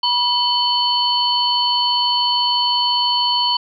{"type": "tone cluster", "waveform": "sine", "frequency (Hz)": [973, 3037, 4427], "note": ["B5", "F#7", "C#8"], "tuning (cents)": [-26, 44, -3], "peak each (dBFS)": -19, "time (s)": [0.03, 3.57], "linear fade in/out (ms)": 5, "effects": []}